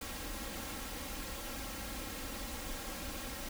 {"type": "noise with comb filter", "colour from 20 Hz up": "pink", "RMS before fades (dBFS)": -42, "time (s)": [0.01, 3.49], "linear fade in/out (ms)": 5, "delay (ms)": 3.7, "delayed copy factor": 0.7, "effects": []}